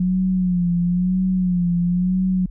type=tone with vibrato; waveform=sine; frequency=180 Hz; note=F#3; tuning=47 cents flat; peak=-16 dBFS; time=0-2.46 s; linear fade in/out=5 ms; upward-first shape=sine; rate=1 Hz; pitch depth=65 cents each way; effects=added 40 Hz sine -32 dBFS peak until 2.5 s